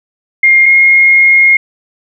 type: tone pair in turn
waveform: sine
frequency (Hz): 2123 / 2144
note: C7 / C7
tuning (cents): +25 / +42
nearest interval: unison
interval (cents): 17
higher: second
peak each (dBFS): -3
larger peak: neither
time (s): 0.43-0.66 / 0.66-1.57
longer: second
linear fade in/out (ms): 5
effects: none